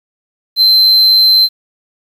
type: tone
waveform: triangle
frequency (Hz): 4098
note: C8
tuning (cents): -37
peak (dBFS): -4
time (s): 0.56-1.49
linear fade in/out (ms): 50
effects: 7-bit